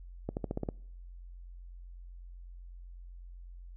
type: accelerating click train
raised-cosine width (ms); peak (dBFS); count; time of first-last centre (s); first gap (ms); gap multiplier
2; -20; 7; 0.29-0.688; 79; 0.93
effects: noise-tail reverb RT60 0.7 s tail -26 dB re dry + added 44 Hz sine -45 dBFS peak until 3.76 s

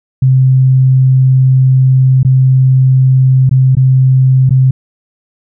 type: tone with dropouts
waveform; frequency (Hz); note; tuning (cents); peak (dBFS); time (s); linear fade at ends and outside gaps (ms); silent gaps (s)
sine; 130.81; C3; 0; -4; 0.22-4.71; 5; 2.231-2.248 / 3.494-3.511 / 3.752-3.768 / 4.494-4.506
effects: none

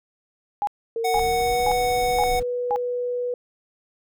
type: tone bursts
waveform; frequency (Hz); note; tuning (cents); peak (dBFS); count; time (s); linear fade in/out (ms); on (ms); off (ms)
sine; 820; G#5; -22; -20; 5; 0.62-2.76; 0; 52; 470
type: tone with pitch glide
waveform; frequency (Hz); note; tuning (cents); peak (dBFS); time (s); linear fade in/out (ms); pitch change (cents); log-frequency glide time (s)
sine; 457.8 to 490.7; A#4 to B4; -31 to -11; -23; 0.96-3.34; 2; +120; 1.24-1.67
type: tone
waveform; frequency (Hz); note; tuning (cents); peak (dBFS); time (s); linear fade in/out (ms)
square; 740; F#5; 0; -22; 1.04-2.4; 10
type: noise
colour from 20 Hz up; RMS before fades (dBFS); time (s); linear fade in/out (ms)
brown; -34; 1.14-2.43; 5
effects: none

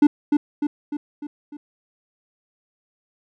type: tone with echo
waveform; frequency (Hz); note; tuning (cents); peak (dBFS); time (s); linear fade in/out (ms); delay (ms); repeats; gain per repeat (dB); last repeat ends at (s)
triangle; 293.7; D4; 0; -7; 0.02-0.07; 5; 300; 5; -5; 1.57
effects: none

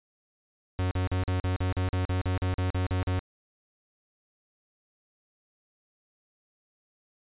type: tone bursts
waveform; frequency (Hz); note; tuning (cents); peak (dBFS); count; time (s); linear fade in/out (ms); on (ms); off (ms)
45% pulse; 91.9; F#2; -11; -25; 15; 0.79-3.192; 0; 120; 43
effects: resampled to 8000 Hz

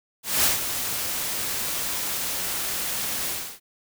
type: noise with ADSR envelope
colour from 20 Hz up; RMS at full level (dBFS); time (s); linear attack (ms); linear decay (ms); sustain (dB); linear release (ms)
white; -19; 0.23-3.6; 210; 140; -9; 310
effects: none

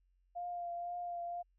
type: tone with vibrato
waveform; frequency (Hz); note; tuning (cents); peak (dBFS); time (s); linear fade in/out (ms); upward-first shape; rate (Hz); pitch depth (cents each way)
sine; 698.5; F5; 0; -38; 0.35-1.43; 20; triangle; 2; 23
effects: added 45 Hz sine -70 dBFS peak until 1.58 s

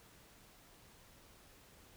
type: silence
effects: pink hiss -62 dBFS RMS until 1.96 s

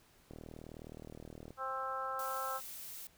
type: click train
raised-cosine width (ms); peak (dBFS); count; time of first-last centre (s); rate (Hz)
2; -35; 48; 0.31-1.506; 39.3
type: harmonic tone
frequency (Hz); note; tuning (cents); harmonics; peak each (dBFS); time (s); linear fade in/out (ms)
264.2; C4; +17; 2 / 3 / 4 / 5 / 6; -44 / -44 / -43 / -39 / -51; 1.57-2.61; 50
type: noise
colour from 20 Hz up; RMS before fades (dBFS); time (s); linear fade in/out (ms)
blue; -47; 2.19-3.07; 2
effects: pink hiss -66 dBFS RMS until 3.17 s

